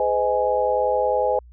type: tone cluster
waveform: sine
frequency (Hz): 418 / 509 / 626 / 832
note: G#4 / C5 / D#5 / G#5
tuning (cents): +11 / -48 / +10 / +3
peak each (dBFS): -28 / -21 / -24 / -23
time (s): 0-1.39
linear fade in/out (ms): 2
effects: added 60 Hz sine -43 dBFS peak until 1.52 s